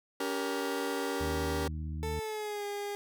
sawtooth chord, G diminished, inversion second, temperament just, 282.2 / 392 / 470.4 Hz, Db4 / G4 / Bb4, +31 / 0 / +16 cents, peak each -32 dBFS, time 0.2-1.68 s, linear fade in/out 5 ms
harmonic tone, 77.8 Hz, D#2, in tune, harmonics 1 / 2 / 3 / 4, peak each -35 / -41 / -47 / -50 dBFS, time 1.2-2.2 s, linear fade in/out 10 ms
30% pulse tone with pitch glide, 442 to 407.7 Hz, A4 to G#4, +8 to -32 cents, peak -32 dBFS, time 2.03-2.95 s, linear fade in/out 0 ms, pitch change -140 cents, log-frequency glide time 2.17-2.65 s
effects none

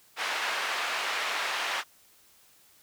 white band-pass noise, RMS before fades -31 dBFS, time 0.16-1.84 s, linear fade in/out 50 ms, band 780 to 2400 Hz, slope 12 dB/octave, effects white hiss -60 dBFS RMS until 2.82 s

